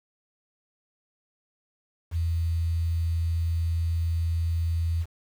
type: tone with quantisation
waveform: sine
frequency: 83.3 Hz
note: E2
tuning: 19 cents sharp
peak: -23 dBFS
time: 2.11-5.06 s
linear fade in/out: 50 ms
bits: 8
effects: none